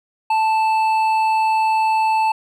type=tone with hard clipping; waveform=sine; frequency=880 Hz; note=A5; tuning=in tune; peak=-16 dBFS; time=0.3-2.32 s; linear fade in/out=5 ms; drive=7 dB; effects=none